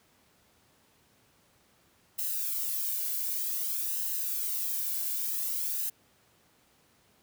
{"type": "noise with flanger", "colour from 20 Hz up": "violet", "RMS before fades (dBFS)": -32, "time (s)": [2.18, 5.9], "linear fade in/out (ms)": 10, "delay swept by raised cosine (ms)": [0.86, 1.59], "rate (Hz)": 0.53, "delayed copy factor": -0.55, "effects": ["pink hiss -65 dBFS RMS until 7.22 s", "high-pass 80 Hz 12 dB/octave"]}